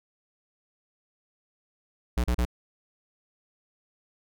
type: tone bursts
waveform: square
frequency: 60.5 Hz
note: B1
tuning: 35 cents flat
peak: -23 dBFS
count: 3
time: 2.17-2.452 s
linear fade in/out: 5 ms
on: 70 ms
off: 36 ms
effects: none